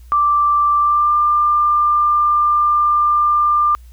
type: tone with pitch glide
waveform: sine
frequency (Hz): 1174.7 to 1193.9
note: D6 to D6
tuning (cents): 0 to +28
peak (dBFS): -11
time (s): 0.12-3.75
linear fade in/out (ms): 0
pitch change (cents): +28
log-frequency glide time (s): 0.79-1.14
effects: added 60 Hz sine -37 dBFS peak until 3.92 s + white hiss -56 dBFS RMS until 3.92 s